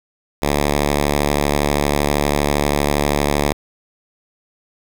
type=tone; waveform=5% pulse; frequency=72.6 Hz; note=D2; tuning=19 cents flat; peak=-4 dBFS; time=0.42-3.53 s; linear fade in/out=5 ms; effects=7-bit